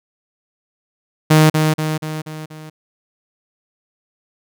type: tone with echo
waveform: sawtooth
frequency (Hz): 155.56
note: D#3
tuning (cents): 0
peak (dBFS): -4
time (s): 1.3-1.5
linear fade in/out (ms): 10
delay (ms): 240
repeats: 5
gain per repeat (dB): -5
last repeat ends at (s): 2.7
effects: none